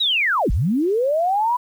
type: linear two-way sweep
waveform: sine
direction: down then up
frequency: 3951 to 34.01 to 1000 Hz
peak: -16 dBFS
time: 0-1.57 s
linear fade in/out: 10 ms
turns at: 0.51 s
effects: 8-bit